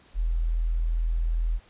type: tone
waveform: sine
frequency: 41.2 Hz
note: E1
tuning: in tune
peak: -22 dBFS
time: 0.14-1.6 s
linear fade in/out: 50 ms
effects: pink hiss -57 dBFS RMS until 1.69 s + resampled to 8000 Hz